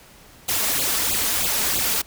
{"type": "noise with flanger", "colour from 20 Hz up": "white", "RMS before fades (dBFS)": -22, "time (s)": [0.48, 2.02], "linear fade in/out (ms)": 10, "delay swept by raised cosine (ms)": [0.25, 4.65], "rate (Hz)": 3.1, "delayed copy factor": 0.95, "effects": ["pink hiss -48 dBFS RMS until 2.06 s"]}